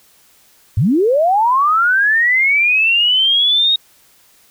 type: linear sweep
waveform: sine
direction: up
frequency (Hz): 83.7 to 3774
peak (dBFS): -10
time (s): 0.77-3.76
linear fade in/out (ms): 5
effects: white hiss -51 dBFS RMS until 4.5 s